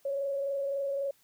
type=tone with frequency modulation; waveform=sine; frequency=555 Hz; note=C#5; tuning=2 cents sharp; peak=-29 dBFS; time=0.05-1.11 s; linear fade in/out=5 ms; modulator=23.7 Hz; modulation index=0.42; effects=white hiss -66 dBFS RMS until 1.23 s